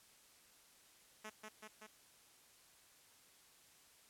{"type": "tone with echo", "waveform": "5% pulse", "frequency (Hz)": 215.5, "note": "A3", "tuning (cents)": -36, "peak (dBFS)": -36, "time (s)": [1.24, 1.3], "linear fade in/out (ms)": 10, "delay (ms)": 190, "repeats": 3, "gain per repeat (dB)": -2, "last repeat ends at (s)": 1.87, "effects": ["white hiss -66 dBFS RMS until 4.09 s", "low-pass 12000 Hz 12 dB/octave"]}